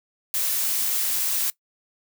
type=noise; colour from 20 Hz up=blue; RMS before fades=-24 dBFS; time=0.34-1.5 s; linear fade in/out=0 ms; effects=noise-tail reverb RT60 0.1 s tail -20 dB re dry